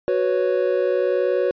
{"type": "chord", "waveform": "triangle", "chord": "F# suspended fourth", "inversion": "none", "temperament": "equal", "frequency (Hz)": [370, 493.9, 554.4], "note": ["F#4", "B4", "C#5"], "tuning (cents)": [0, 0, 0], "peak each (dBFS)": -20, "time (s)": [0.08, 1.51], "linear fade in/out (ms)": 0, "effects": ["resampled to 11025 Hz"]}